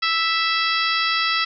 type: harmonic tone with a mistuned harmonic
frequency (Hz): 659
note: E5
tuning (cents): -1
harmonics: 2 / 3 / 4 / 5 / 6 / 7 / 8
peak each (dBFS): -23 / -25 / -26 / -27 / -28 / -28 / -29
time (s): 0.02-1.45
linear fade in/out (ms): 10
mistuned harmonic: 7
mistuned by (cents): +28
effects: none